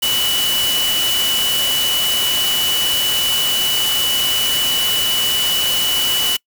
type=tone in noise; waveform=sine; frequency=2960 Hz; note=F#7; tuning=in tune; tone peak=-16 dBFS; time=0.02-6.37 s; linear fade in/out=10 ms; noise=white; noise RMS=-21 dBFS; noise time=0.02-6.37 s; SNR=+2 dB; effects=noise-tail reverb RT60 0.1 s tail -25 dB re dry